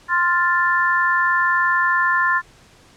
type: chord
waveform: sine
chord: F major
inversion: second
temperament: equal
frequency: 1046.5 / 1396.9 / 1760 Hz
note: C6 / F6 / A6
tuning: 0 / 0 / 0 cents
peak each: -19 / -22 / -18 dBFS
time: 0.08-2.42 s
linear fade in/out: 50 ms
effects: pink hiss -50 dBFS RMS until 2.96 s + low-pass 8000 Hz 12 dB/octave